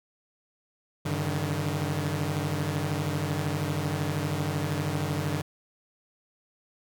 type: tone cluster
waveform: sawtooth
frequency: 96.7 / 142.3 / 155.1 Hz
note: G2 / C#3 / D#3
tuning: -23 / +46 / -5 cents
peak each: -29 / -27 / -27 dBFS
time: 1.05-5.42 s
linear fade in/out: 10 ms
effects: none